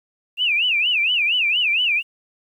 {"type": "tone with vibrato", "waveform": "sine", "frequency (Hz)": 2649, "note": "E7", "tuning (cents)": 8, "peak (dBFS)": -16, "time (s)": [0.37, 2.03], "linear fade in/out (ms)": 50, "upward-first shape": "sine", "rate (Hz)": 4.3, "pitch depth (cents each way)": 220, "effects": ["9-bit"]}